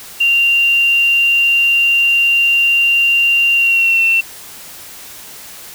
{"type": "tone with pitch glide", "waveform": "sine", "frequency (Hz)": [2775, 2701], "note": ["F7", "E7"], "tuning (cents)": [-12, 42], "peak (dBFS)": -9, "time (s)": [0.2, 4.21], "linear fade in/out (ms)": 10, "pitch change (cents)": -46, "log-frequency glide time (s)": [3.54, 4.04], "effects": ["white hiss -34 dBFS RMS until 5.74 s"]}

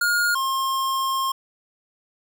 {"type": "tone pair in turn", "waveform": "square", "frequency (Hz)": [1426, 1068.3], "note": ["F6", "C6"], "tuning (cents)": [36, 36], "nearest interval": "perfect fourth", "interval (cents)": 500, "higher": "first", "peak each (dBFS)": [-19, -22], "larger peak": "first", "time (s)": [[0.01, 0.35], [0.35, 1.32]], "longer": "second", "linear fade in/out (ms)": 5, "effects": []}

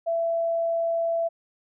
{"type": "tone", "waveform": "sine", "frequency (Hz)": 668, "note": "E5", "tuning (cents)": 23, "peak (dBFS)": -22, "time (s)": [0.06, 1.29], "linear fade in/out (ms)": 20, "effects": []}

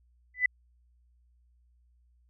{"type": "tone with exponential growth", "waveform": "sine", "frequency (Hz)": 1997, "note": "B6", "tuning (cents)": 19, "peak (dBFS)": -17, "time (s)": [0.34, 0.46], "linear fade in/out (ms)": 5, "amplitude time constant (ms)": 25, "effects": ["added 60 Hz sine -62 dBFS peak until 2.29 s"]}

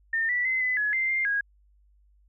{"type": "tone with pitch steps", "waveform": "sine", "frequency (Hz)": [1814, 1962, 2053, 2010, 1692, 2085, 2104, 1643], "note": ["A#6", "B6", "C7", "B6", "G#6", "C7", "C7", "G#6"], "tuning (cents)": [-48, -12, -33, 30, 32, -7, 9, -19], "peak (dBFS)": -23, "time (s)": [0.13, 1.41], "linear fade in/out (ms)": 5, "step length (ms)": 160, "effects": ["added 50 Hz sine -58 dBFS peak until 2.28 s"]}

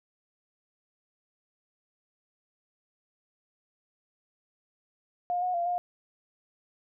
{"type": "tone with pitch steps", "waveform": "sine", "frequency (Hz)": [710, 727, 690, 710], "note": ["F5", "F#5", "F5", "F5"], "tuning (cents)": [28, -31, -21, 28], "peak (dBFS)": -26, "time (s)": [5.3, 5.78], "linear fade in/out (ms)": 0, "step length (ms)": 120, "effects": []}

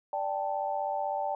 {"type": "chord", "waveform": "sine", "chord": "D suspended fourth", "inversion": "none", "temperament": "equal", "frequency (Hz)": [587.3, 784, 880], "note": ["D5", "G5", "A5"], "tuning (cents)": [0, 0, 0], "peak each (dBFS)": [-34, -32, -34], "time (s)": [0.13, 1.35], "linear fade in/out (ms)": 2, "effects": []}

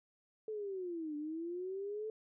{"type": "linear two-way sweep", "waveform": "sine", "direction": "down then up", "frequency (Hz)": [440, 292.8, 440], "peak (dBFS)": -38, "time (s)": [0.48, 2.1], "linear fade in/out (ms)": 2, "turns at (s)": 1.16, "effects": []}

